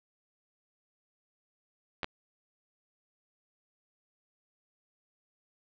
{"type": "clicks", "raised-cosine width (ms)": 0.3, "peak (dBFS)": -17, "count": 2, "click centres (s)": [2.032, 2.044], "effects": ["resampled to 11025 Hz", "9-bit"]}